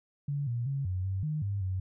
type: tone with pitch steps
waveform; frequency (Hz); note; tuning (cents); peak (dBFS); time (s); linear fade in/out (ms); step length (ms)
sine; 142.7 / 119.1 / 137.9 / 92.2 / 95.8 / 152.9 / 100.3 / 93.6; D3 / A#2 / C#3 / F#2 / G2 / D#3 / G2 / F#2; -49 / +38 / -9 / -6 / -39 / -30 / +40 / +20; -29; 0.28-1.8; 5; 190
effects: none